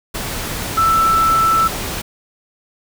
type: tone in noise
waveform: sine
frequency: 1325 Hz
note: E6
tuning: 9 cents sharp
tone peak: -11 dBFS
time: 0.77-1.68 s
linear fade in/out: 10 ms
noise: pink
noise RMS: -24 dBFS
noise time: 0.14-2.02 s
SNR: +10 dB
effects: none